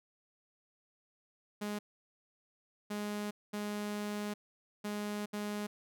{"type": "tone bursts at uneven times", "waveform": "sawtooth", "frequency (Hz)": 207.7, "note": "G#3", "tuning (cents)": 0, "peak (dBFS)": -32, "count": 5, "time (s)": [[1.61, 1.79], [2.9, 3.31], [3.53, 4.34], [4.84, 5.26], [5.33, 5.67]], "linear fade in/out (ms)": 10, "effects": []}